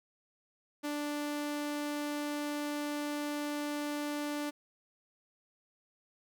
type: tone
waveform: sawtooth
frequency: 293.7 Hz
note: D4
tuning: in tune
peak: -30 dBFS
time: 0.83-4.51 s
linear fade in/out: 20 ms
effects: none